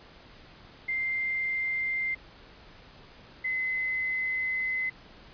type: tone pair in turn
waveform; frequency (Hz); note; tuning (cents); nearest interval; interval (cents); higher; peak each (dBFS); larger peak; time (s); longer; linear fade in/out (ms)
sine; 2093 / 2040; C7 / C7; 0 / -44; unison; 44; first; -27; neither; 0.88-2.15 / 3.44-4.9; second; 10
effects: pink hiss -52 dBFS RMS until 5.33 s + resampled to 11025 Hz